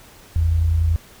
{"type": "tone pair together", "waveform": "sine", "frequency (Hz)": [51.92, 82.5], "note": ["G#1", "E2"], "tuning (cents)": [0, 2], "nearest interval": "minor sixth", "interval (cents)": 802, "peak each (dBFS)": [-24, -15], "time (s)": [0.36, 0.96], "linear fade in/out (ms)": 0, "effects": ["pink hiss -46 dBFS RMS until 1.2 s"]}